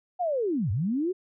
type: linear two-way sweep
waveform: sine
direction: down then up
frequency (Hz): 746 to 87.1 to 385.8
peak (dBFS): -24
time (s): 0.19-1.13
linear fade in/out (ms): 20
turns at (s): 0.71
effects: none